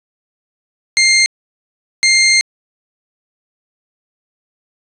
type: tone bursts at uneven times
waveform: 20% pulse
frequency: 2109 Hz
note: C7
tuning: 13 cents sharp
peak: -3 dBFS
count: 2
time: 0.97-1.26 / 2.03-2.41 s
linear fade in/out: 0 ms
effects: resampled to 24000 Hz